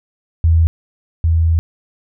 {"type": "tone pair in turn", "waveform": "sine", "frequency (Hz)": [82, 82], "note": ["E2", "E2"], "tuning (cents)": [-9, -9], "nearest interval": "unison", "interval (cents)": 0, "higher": "neither", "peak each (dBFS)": [-8, -10], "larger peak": "first", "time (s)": [[0.44, 0.67], [1.24, 1.59]], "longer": "second", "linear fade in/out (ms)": 0, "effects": []}